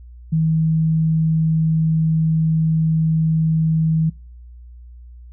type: tone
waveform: sine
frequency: 159.8 Hz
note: D#3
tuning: 47 cents sharp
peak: -14 dBFS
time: 0.32-4.1 s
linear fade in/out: 10 ms
effects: noise-tail reverb RT60 0.5 s tail -26 dB re dry + added 60 Hz sine -37 dBFS peak until 5.32 s